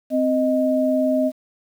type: tone pair together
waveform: sine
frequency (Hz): 260 / 622.7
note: C4 / D#5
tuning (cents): -11 / +1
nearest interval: octave + minor third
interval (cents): 1512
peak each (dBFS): -19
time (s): 0.1-1.32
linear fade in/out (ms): 50
effects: 8-bit